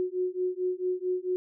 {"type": "beating tone pair", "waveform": "sine", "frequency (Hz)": [363.3, 367.8], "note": ["F#4", "F#4"], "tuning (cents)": [-32, -10], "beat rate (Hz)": 4.5, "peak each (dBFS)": -30, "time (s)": [0, 1.36], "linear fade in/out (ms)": 0, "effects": []}